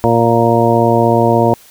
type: harmonic tone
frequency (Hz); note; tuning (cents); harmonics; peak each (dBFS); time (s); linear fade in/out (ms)
116.6; A#2; +1; 1 / 2 / 3 / 4 / 5 / 6 / 8; -16 / -16 / -16 / -16 / -16 / -16 / -16; 0.04-1.54; 0
effects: white hiss -43 dBFS RMS until 1.7 s